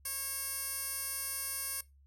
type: tone with band-pass filter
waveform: 15% pulse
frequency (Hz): 545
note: C#5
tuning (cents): -29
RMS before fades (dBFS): -38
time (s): 0.05-1.81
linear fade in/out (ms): 5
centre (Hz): 11000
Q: 3
effects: noise-tail reverb RT60 0.2 s tail -19 dB re dry + added 69 Hz sine -59 dBFS peak until 2.06 s